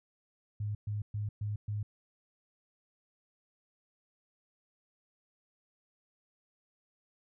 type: tone bursts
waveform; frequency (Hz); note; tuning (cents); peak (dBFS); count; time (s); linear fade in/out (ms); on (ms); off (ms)
sine; 104.5; G#2; +11; -32; 5; 0.6-1.83; 5; 150; 120
effects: none

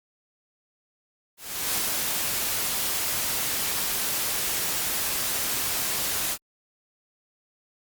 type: noise with ADSR envelope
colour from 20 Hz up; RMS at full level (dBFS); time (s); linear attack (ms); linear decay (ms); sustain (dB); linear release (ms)
white; -25; 1.37-6.38; 410; 4; -2; 61
effects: Opus 48 kbps

